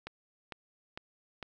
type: click train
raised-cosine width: 0.3 ms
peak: -24 dBFS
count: 4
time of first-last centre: 0.07-1.427 s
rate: 2.21 Hz
effects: none